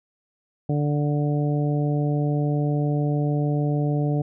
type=harmonic tone; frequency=146.83 Hz; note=D3; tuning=in tune; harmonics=1 / 2 / 3 / 4 / 5; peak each=-21 / -27 / -31 / -33 / -35 dBFS; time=0.69-4.22 s; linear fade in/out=5 ms; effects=none